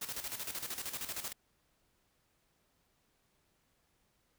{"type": "noise with tremolo", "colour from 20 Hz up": "white", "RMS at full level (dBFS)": -39, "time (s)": [0.01, 1.33], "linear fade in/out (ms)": 10, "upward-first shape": "square", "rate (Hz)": 13, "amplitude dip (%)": 65, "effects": ["pink hiss -75 dBFS RMS until 4.38 s"]}